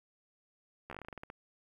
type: slowing click train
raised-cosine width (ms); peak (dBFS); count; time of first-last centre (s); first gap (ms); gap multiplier
0.5; -29; 13; 0.9-1.301; 13; 1.16
effects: 10-bit